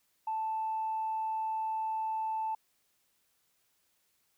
sine tone, 880 Hz, A5, in tune, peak -30 dBFS, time 0.27-2.55 s, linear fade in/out 5 ms, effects tanh soft clip ceiling -26 dBFS + white hiss -74 dBFS RMS until 4.37 s

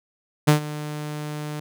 sawtooth tone with ADSR envelope, 150 Hz, D3, 37 cents sharp, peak -7 dBFS, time 0.47-1.6 s, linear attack 16 ms, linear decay 110 ms, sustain -18 dB, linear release 5 ms, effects none

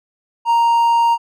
triangle tone, 932 Hz, A#5, 1 cent flat, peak -9 dBFS, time 0.45-1.18 s, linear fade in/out 50 ms, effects none

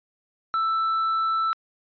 triangle tone with hard clipping, 1324 Hz, E6, 7 cents sharp, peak -22 dBFS, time 0.54-1.53 s, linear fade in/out 0 ms, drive 6 dB, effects resampled to 11025 Hz

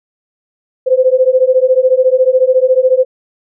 sine beating tone pair, 508 / 522 Hz, B4 / C5, +49 / -4 cents, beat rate 14 Hz, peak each -10 dBFS, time 0.86-3.05 s, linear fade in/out 20 ms, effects none

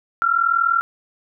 sine tone pair together, 1347 / 1387.3 Hz, E6 / F6, +37 / -12 cents, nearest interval minor second, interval 51 cents, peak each -18 dBFS, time 0.22-0.81 s, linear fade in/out 0 ms, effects none

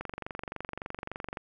click train, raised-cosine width 0.5 ms, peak -21 dBFS, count 33, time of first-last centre 0.01-1.372 s, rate 23.5 Hz, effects none

